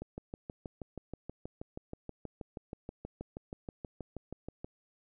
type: click train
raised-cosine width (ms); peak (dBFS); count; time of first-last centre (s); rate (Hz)
2; -27; 30; 0.02-4.645; 6.27
effects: none